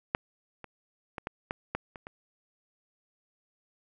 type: clicks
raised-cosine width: 0.5 ms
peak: -10 / -27 / -21 / -18 / -16 / -15 / -27 / -26 dBFS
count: 8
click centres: 0.149 / 0.643 / 1.182 / 1.271 / 1.509 / 1.75 / 1.958 / 2.069 s
effects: none